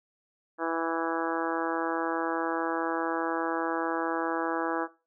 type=harmonic tone; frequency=164.81 Hz; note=E3; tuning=in tune; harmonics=2 / 3 / 4 / 5 / 6 / 7 / 8 / 9 / 10; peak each=-32 / -34 / -35 / -36 / -37 / -37 / -38 / -39 / -39 dBFS; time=0.58-4.88 s; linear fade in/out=50 ms; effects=noise-tail reverb RT60 0.3 s tail -18 dB re dry